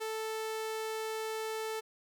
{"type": "tone", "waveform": "sawtooth", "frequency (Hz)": 440, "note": "A4", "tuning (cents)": 0, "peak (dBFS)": -31, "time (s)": [0, 1.81], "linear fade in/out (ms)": 20, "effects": []}